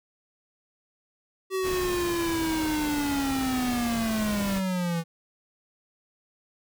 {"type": "linear sweep", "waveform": "square", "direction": "down", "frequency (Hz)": [382.6, 164], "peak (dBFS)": -26, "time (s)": [1.5, 5.04], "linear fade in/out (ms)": 50}
{"type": "noise", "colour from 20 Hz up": "pink", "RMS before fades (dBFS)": -35, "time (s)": [1.62, 4.62], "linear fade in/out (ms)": 50}
{"effects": []}